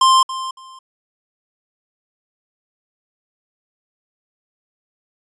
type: tone with echo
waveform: square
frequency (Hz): 1049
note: C6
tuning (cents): +4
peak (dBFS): -10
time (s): 0.01-0.23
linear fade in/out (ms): 5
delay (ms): 280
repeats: 2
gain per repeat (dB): -14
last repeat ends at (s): 0.79
effects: resampled to 22050 Hz